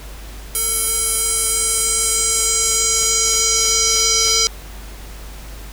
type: tone with band-pass filter sweep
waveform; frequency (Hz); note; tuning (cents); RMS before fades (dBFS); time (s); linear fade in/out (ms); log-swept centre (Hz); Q
square; 448.4; A4; +33; -17; 0.55-4.47; 0; 11000 to 5400; 3.2
effects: added 50 Hz sine -32 dBFS peak until 5.72 s + pink hiss -39 dBFS RMS until 5.72 s